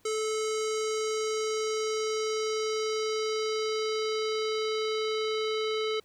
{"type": "tone with low-pass filter sweep", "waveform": "square", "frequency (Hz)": 434.9, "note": "A4", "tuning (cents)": -20, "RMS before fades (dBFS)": -30, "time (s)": [0.05, 6], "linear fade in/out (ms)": 5, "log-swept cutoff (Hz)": [7400, 3800], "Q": 2.7, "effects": ["pink hiss -65 dBFS RMS until 6.04 s"]}